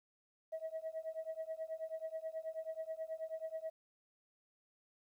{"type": "tone with tremolo", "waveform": "sine", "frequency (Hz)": 642, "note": "E5", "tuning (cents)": -46, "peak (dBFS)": -35, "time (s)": [0.52, 3.7], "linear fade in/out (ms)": 10, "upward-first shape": "triangle", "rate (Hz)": 9.3, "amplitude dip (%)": 100, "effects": ["tanh soft clip ceiling -35 dBFS", "12-bit"]}